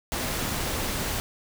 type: noise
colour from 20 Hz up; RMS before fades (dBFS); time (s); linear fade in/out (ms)
pink; -29; 0.12-1.2; 0
effects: none